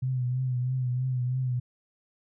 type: tone with vibrato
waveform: sine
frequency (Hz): 126.9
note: B2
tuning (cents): +47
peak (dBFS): -25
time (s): 0.02-1.6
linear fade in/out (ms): 10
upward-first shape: triangle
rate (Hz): 3.1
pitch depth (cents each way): 56
effects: none